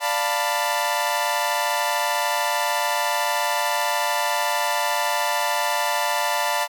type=chord; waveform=sawtooth; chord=B half-diminished seventh; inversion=first; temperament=equal with one note detuned; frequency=587.3 / 698.5 / 887.7 / 987.8 Hz; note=D5 / F5 / A5 / B5; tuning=0 / 0 / +15 / 0 cents; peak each=-24 / -24 / -21 / -22 dBFS; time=0-6.68 s; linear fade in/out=50 ms; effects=none